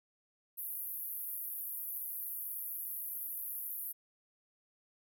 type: band-pass noise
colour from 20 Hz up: pink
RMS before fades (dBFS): -41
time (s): 0.57-3.93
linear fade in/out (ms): 20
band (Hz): 11000 to 16000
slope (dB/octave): 96
effects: none